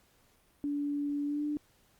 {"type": "tone with pitch glide", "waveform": "sine", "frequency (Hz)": [288.4, 296.3], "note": ["D4", "D4"], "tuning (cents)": [-31, 15], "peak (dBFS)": -30, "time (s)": [0.64, 1.57], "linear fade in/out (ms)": 0, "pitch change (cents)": 46, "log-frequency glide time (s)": [1.25, 1.44], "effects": ["pink hiss -67 dBFS RMS until 1.99 s", "Opus 48 kbps"]}